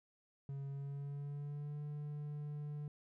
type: tone with pitch glide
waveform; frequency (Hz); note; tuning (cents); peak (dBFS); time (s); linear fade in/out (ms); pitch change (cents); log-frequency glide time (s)
triangle; 138.59 to 147.68; C#3 to D3; 0 to +10; -39; 0.49-2.88; 2; +110; 0.69-1.79
effects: none